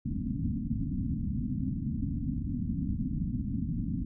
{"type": "low-pass noise", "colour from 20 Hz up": "white", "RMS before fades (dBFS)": -32, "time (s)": [0.05, 4.05], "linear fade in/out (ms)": 5, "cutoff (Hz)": 280, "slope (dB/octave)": 96, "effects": []}